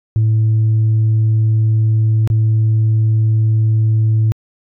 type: tone with dropouts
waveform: sine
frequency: 110 Hz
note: A2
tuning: in tune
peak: -8 dBFS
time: 0.16-4.32 s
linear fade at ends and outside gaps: 0 ms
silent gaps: 2.275-2.301 s
effects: tanh soft clip ceiling -8 dBFS